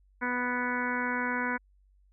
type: harmonic tone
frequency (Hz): 246.9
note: B3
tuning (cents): 0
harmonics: 1 / 2 / 3 / 4 / 5 / 6 / 7 / 8 / 9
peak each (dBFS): -34 / -39 / -45 / -34 / -45 / -33 / -38 / -39 / -40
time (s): 0.21-1.58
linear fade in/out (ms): 20
effects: added 48 Hz sine -60 dBFS peak until 2.12 s